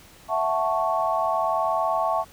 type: chord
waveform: sine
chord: F# minor seventh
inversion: third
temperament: equal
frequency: 659.3 / 740 / 880 / 1108.7 Hz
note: E5 / F#5 / A5 / C#6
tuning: 0 / 0 / 0 / 0 cents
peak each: -25 / -28 / -27 / -26 dBFS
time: 0.28-2.25 s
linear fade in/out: 50 ms
effects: pink hiss -50 dBFS RMS until 2.32 s